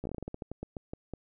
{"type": "slowing click train", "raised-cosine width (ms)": 2, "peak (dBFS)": -24, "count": 16, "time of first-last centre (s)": [0.04, 1.137], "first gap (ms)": 14, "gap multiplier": 1.21, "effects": []}